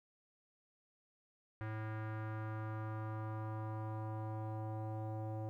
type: tone with low-pass filter sweep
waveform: square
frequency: 109 Hz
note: A2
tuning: 16 cents flat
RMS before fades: -42 dBFS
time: 1.61-5.49 s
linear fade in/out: 0 ms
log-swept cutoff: 1700 to 700 Hz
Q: 2.4
effects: 13-bit